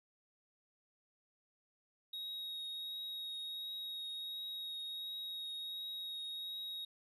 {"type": "tone with vibrato", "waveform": "triangle", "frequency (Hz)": 3773, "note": "A#7", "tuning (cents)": 20, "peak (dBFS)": -40, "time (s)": [2.13, 6.85], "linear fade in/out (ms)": 5, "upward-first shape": "triangle", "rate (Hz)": 1.4, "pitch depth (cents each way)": 13, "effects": []}